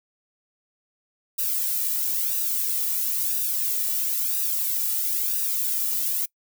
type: noise with flanger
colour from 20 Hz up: violet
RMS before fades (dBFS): -25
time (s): 1.38-6.26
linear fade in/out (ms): 10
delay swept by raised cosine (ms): 0.92 to 1.92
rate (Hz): 1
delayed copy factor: -0.75
effects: noise-tail reverb RT60 0.1 s tail -24 dB re dry